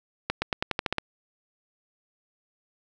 accelerating click train, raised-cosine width 0.3 ms, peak -9 dBFS, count 9, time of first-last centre 0.3-0.983 s, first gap 120 ms, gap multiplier 0.9, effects none

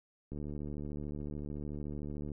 click train, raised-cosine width 3 ms, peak -29 dBFS, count 148, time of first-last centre 0.32-2.317 s, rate 73.6 Hz, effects none

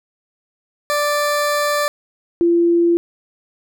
20% pulse / sine tone pair in turn, 587.3 / 341.7 Hz, D5 / F4, 0 / -38 cents, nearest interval major sixth, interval 938 cents, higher first, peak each -11 dBFS, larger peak neither, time 0.9-1.88 / 2.41-2.97 s, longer first, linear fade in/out 0 ms, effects none

